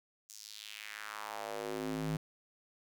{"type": "tone with high-pass filter sweep", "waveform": "square", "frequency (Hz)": 53, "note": "G#1", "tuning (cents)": 36, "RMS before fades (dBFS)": -41, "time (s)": [0.29, 2.17], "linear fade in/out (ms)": 5, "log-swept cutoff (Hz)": [6700, 150], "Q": 2.3, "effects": []}